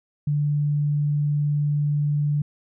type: tone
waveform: sine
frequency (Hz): 146.83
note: D3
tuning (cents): 0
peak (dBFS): -19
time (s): 0.27-2.42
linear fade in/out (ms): 5
effects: none